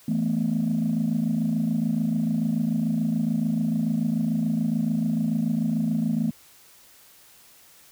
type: chord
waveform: sine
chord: E suspended fourth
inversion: none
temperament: equal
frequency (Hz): 164.81 / 220 / 246.9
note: E3 / A3 / B3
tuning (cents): 0 / 0 / 0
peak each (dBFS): -26 / -23 / -26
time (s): 0.08-6.31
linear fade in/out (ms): 5
effects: tanh soft clip ceiling -16 dBFS + white hiss -53 dBFS RMS until 7.91 s